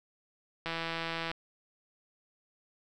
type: click train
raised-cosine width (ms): 0.3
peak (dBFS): -19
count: 109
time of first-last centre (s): 0.66-1.315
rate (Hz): 165
effects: none